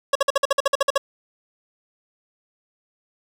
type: tone bursts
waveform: 25% pulse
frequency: 554.4 Hz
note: C#5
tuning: in tune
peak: -11 dBFS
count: 12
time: 0.13-0.979 s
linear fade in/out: 5 ms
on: 24 ms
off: 51 ms
effects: low-pass 10000 Hz 12 dB/octave + 7-bit